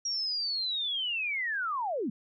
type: linear sweep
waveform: sine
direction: down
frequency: 5670 to 187.5 Hz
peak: -29 dBFS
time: 0.05-2.1 s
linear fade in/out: 5 ms
effects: none